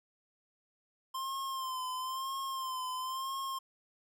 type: tone with vibrato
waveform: square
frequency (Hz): 1048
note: C6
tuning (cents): +2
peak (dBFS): -36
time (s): 1.14-3.59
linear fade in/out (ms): 10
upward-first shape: sine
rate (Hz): 1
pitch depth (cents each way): 50
effects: none